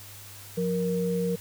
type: tone pair together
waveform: sine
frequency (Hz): 177.29 / 468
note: F3 / A#4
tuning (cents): +26 / +7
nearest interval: octave + perfect fourth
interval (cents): 1681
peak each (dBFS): -27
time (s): 0.57-1.36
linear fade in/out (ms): 10
effects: added 100 Hz sine -48 dBFS peak until 1.4 s + white hiss -46 dBFS RMS until 1.4 s